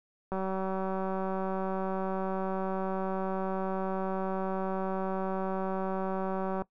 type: click train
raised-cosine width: 1 ms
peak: -20 dBFS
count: 1198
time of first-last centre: 0.32-6.62 s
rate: 190 Hz
effects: noise-tail reverb RT60 0.1 s tail -20 dB re dry